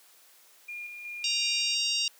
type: tone with tremolo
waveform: sine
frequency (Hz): 2417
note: D7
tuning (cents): +49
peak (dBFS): -36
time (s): 0.68-1.75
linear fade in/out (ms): 10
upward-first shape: square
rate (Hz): 2.7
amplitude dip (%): 35
type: harmonic tone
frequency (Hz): 932.3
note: A#5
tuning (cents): 0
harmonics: 3 / 4 / 5 / 6 / 7 / 8 / 9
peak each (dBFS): -30 / -33 / -32 / -32 / -43 / -41 / -43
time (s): 1.24-2.08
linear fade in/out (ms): 2
effects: white hiss -58 dBFS RMS until 2.19 s + high-pass 400 Hz 12 dB/octave